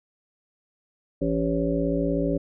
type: harmonic tone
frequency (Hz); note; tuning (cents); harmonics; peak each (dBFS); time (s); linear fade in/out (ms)
56.2; A1; +37; 1 / 3 / 5 / 7 / 9 / 10; -31 / -28 / -26 / -30 / -32 / -29; 1.21-2.38; 10
effects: none